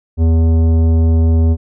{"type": "tone with tanh clipping", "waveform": "sine", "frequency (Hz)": 81.6, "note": "E2", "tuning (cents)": -17, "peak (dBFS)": -10, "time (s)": [0.17, 1.57], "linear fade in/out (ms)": 50, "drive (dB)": 13, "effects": []}